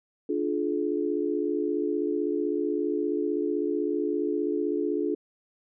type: chord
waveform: sine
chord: D diminished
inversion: none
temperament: equal with one note detuned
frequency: 293.7 / 349.2 / 425.5 Hz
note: D4 / F4 / Ab4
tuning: 0 / 0 / +42 cents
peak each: -29 dBFS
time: 0.29-5.15 s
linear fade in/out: 5 ms
effects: none